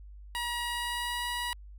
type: tone with pitch glide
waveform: 15% pulse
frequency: 957 to 966.4 Hz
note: A#5 to B5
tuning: +45 to -38 cents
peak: -25 dBFS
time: 0.35-1.53 s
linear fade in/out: 0 ms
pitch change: +17 cents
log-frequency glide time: 0.69-1.27 s
effects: added 50 Hz sine -45 dBFS peak until 1.78 s